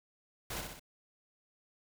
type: noise with echo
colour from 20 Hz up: pink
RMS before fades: -40 dBFS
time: 0.5-0.61 s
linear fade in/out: 5 ms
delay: 62 ms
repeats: 3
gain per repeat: -4 dB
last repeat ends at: 0.796 s
effects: none